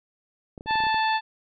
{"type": "clicks", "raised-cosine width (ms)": 2, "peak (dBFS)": -26, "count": 9, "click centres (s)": [0.578, 0.609, 0.66, 0.709, 0.756, 0.804, 0.838, 0.868, 0.944]}
{"type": "harmonic tone", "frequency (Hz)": 879, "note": "A5", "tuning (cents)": -2, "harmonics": [1, 2, 3, 4, 5], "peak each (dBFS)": [-22, -28, -32, -34, -36], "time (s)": [0.66, 1.21], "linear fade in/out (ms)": 50}
{"effects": []}